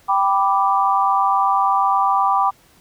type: chord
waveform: sine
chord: G major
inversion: none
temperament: equal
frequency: 784 / 987.8 / 1174.7 Hz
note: G5 / B5 / D6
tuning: 0 / 0 / 0 cents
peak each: -18 / -19 / -18 dBFS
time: 0.08-2.51 s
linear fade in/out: 20 ms
effects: pink hiss -53 dBFS RMS until 2.8 s